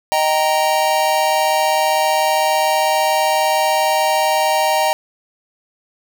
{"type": "chord", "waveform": "square", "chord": "Eb major", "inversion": "none", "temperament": "just", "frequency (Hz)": [622.3, 777.8, 933.4], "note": ["Eb5", "G5", "Bb5"], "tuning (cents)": [0, -14, 2], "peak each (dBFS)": -19, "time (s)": [0.12, 4.93], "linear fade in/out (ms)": 0, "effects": []}